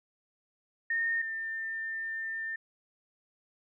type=tone pair in turn; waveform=sine; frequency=1832 / 1798.4 Hz; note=A#6 / A6; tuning=-31 / +37 cents; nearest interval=unison; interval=32 cents; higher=first; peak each=-27 / -33 dBFS; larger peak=first; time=0.9-1.22 / 1.22-2.56 s; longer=second; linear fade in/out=5 ms; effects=none